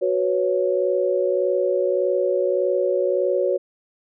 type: chord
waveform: sine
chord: F# suspended fourth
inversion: none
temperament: just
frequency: 370 / 493.3 / 555 Hz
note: F#4 / B4 / C#5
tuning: 0 / -2 / +2 cents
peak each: -22 / -24 / -21 dBFS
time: 0.01-3.58 s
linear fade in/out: 20 ms
effects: none